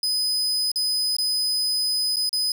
40% pulse tone with dropouts, 5010 Hz, D#8, 11 cents sharp, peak -20 dBFS, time 0.03-2.52 s, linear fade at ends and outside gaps 2 ms, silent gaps 0.717-0.758 / 1.167-1.184 / 2.16-2.167 / 2.293-2.329 s, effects none

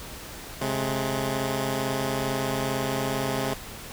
10% pulse tone pair together, 133.5 / 211.4 Hz, C3 / G#3, +35 / +31 cents, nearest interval minor sixth, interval 796 cents, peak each -19 / -22 dBFS, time 0.61-3.54 s, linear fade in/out 5 ms, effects pink hiss -40 dBFS RMS until 3.92 s

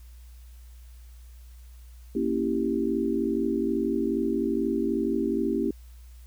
sine chord, A# diminished seventh, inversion none, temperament equal, 233.1 / 277.2 / 329.6 / 392 Hz, A#3 / C#4 / E4 / G4, 0 / 0 / 0 / 0 cents, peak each -29 dBFS, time 2.15-5.71 s, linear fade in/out 5 ms, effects added 60 Hz sine -44 dBFS peak until 6.26 s + white hiss -61 dBFS RMS until 6.26 s

